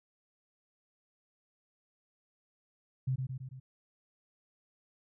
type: tone with echo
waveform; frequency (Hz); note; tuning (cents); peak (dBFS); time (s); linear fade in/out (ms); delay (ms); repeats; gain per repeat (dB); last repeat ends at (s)
sine; 130.5; C3; -4; -28; 3.07-3.16; 10; 110; 4; -4; 3.6
effects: none

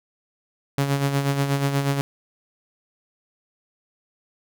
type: tone with tremolo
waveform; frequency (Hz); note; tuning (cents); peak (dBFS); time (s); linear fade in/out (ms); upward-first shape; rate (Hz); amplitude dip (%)
sawtooth; 139.6; C#3; +13; -14; 0.78-2.01; 0; sine; 8.3; 55
effects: none

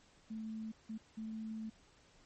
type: tone bursts at uneven times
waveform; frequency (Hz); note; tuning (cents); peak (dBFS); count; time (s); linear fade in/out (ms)
sine; 220; A3; 0; -40; 3; 0.3-0.72 / 0.89-0.98 / 1.17-1.7; 10
effects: pink hiss -66 dBFS RMS until 2.25 s + MP3 32 kbps

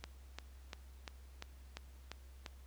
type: click train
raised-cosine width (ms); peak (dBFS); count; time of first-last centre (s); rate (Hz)
0.2; -26; 8; 0.04-2.462; 2.89
effects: added 65 Hz sine -53 dBFS peak until 2.66 s + pink hiss -67 dBFS RMS until 2.66 s

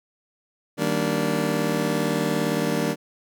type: chord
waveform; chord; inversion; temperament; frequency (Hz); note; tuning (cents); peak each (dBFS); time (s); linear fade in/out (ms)
25% pulse; Eb major seventh; none; just; 155.56 / 194.45 / 233.3 / 291.7; Eb3 / G3 / Bb3 / D4; 0 / -14 / +2 / -12; -24; 0.77-2.96; 50
effects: none

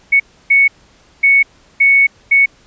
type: tone bursts at uneven times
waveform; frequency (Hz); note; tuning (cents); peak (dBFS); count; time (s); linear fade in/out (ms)
sine; 2217; C#7; 0; -6; 5; 0.12-0.2 / 0.5-0.68 / 1.23-1.43 / 1.8-2.07 / 2.31-2.46; 10
effects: pink hiss -49 dBFS RMS until 2.66 s + resampled to 16000 Hz

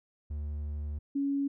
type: tone pair in turn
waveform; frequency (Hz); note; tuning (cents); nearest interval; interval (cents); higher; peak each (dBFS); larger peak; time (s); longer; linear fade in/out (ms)
triangle / sine; 74 / 279.4; D2 / C#4; +14 / +14; octave + major seventh; 2300; second; -31 / -27; second; 0.3-0.99 / 1.15-1.48; first; 10
effects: none

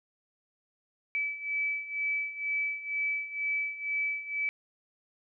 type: beating tone pair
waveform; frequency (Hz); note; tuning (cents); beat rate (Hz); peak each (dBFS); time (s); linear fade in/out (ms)
sine; 2300 / 2302.1; D7 / D7; -37 / -35; 2.1; -35 / -31; 1.15-4.49; 0
effects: none

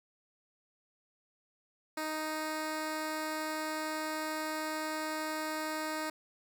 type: tone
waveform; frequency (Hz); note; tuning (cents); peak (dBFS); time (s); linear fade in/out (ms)
10% pulse; 311.1; D#4; 0; -26; 1.97-6.1; 5
effects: none

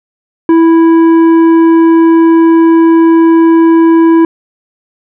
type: tone with tanh clipping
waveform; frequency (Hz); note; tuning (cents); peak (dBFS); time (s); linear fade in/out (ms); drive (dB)
triangle; 329.3; E4; -2; -4; 0.49-4.25; 2; 13
effects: none

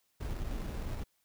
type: noise with sample-and-hold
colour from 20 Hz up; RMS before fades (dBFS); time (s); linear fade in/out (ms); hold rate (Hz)
brown; -37; 0.2-1.04; 10; 3150
effects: white hiss -75 dBFS RMS until 1.24 s

